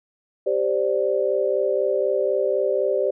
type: chord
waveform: sine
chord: G suspended fourth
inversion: none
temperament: equal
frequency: 392 / 523.3 / 587.3 Hz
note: G4 / C5 / D5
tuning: 0 / 0 / 0 cents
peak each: -23 dBFS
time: 0.46-3.11 s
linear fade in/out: 10 ms
effects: none